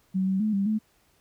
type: tone with pitch steps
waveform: sine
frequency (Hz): 188.7 / 190.8 / 214.8 / 197.1 / 216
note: F#3 / G3 / A3 / G3 / A3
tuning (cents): +34 / -47 / -41 / +10 / -32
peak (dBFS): -22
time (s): 0.14-0.79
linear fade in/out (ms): 20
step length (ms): 130
effects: pink hiss -65 dBFS RMS until 1.2 s